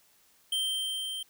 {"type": "tone with level ramp", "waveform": "square", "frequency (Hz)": 3137, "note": "G7", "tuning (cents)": 1, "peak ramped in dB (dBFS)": [-27, -35], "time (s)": [0.52, 1.23], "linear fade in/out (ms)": 5, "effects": ["white hiss -64 dBFS RMS until 1.29 s"]}